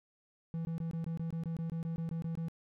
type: tone bursts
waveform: triangle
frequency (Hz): 164.81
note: E3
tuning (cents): 0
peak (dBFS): -32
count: 15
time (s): 0.54-2.484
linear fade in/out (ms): 0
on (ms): 110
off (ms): 21
effects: none